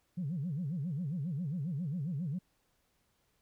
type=tone with vibrato; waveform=sine; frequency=158 Hz; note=D#3; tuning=27 cents sharp; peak=-32 dBFS; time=0.17-2.39 s; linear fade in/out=10 ms; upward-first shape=sine; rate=7.4 Hz; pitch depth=290 cents each way; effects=tanh soft clip ceiling -29 dBFS + pink hiss -75 dBFS RMS until 3.41 s